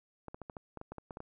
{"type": "clicks", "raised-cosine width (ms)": 1, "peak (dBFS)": -29, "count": 12, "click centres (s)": [0.283, 0.345, 0.417, 0.498, 0.568, 0.773, 0.814, 0.92, 0.983, 1.108, 1.171, 1.204], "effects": []}